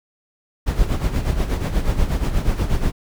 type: noise with tremolo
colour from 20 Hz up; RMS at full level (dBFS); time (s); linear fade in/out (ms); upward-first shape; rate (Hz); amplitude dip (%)
brown; -17; 0.66-2.92; 20; sine; 8.3; 65
effects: none